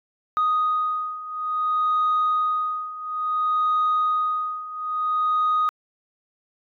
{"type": "beating tone pair", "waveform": "sine", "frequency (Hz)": [1244.5, 1245.08], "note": ["D#6", "D#6"], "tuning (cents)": [0, 1], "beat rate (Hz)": 0.58, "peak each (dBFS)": [-24, -21], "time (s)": [0.37, 5.69], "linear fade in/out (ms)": 0, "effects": ["tanh soft clip ceiling -15 dBFS"]}